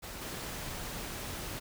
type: noise with level steps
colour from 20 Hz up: pink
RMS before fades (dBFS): -43 / -40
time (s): 0.02-1.6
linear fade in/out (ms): 20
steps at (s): 0.21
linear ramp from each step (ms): 10
effects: none